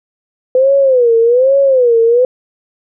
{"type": "tone with vibrato", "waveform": "sine", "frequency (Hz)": 503, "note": "B4", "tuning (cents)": 32, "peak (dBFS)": -6, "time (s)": [0.55, 2.25], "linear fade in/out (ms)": 2, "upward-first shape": "sine", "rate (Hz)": 1.2, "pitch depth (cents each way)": 170, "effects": []}